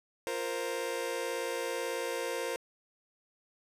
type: chord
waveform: sawtooth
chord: F suspended fourth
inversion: none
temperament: just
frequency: 349.2 / 465.6 / 523.8 Hz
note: F4 / Bb4 / C5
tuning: 0 / -2 / +2 cents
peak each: -37 / -32 / -32 dBFS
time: 0.27-2.56 s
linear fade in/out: 0 ms
effects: resampled to 32000 Hz + 11-bit